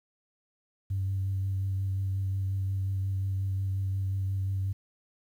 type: tone with vibrato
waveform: sine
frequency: 96.4 Hz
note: G2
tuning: 28 cents flat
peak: -26 dBFS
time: 0.9-4.73 s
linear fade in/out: 10 ms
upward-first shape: sine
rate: 5.6 Hz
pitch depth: 17 cents each way
effects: tanh soft clip ceiling -23 dBFS + 10-bit